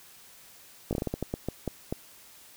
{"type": "slowing click train", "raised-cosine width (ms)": 2, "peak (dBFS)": -16, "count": 12, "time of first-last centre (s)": [0.91, 1.925], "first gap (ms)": 18, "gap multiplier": 1.3, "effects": ["white hiss -53 dBFS RMS until 2.56 s"]}